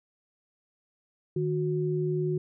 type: tone pair together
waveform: sine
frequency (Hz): 153.76 / 365.7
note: D#3 / F#4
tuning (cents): -20 / -20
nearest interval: octave + minor third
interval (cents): 1500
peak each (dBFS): -28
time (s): 1.36-2.38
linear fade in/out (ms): 5
effects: none